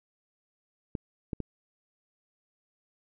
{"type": "clicks", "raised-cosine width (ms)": 3, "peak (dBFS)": [-19, -19, -20], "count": 3, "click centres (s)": [0.952, 1.332, 1.403], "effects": []}